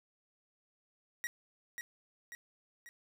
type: tone with echo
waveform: 45% pulse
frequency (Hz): 1904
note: A#6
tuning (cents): +36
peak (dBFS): -35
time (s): 1.24-1.27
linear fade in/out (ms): 0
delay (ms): 540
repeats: 3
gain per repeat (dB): -5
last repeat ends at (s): 2.89
effects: none